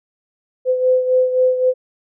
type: beating tone pair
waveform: sine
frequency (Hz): 509 / 512.8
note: C5 / C5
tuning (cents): -48 / -35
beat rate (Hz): 3.8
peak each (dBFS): -13 / -20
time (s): 0.65-1.74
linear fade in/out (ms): 50
effects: none